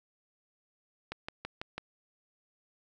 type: click train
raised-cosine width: 0.3 ms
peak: -21 dBFS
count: 5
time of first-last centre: 1.12-1.78 s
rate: 6.06 Hz
effects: none